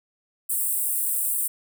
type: high-pass noise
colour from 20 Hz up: pink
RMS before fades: -25 dBFS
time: 0.49-1.48 s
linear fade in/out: 10 ms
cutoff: 8100 Hz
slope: 96 dB/octave
effects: none